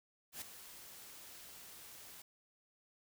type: noise with ADSR envelope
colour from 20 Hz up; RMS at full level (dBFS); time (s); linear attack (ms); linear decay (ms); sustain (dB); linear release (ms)
white; -43; 0.32-2.22; 97; 4; -11; 4
effects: none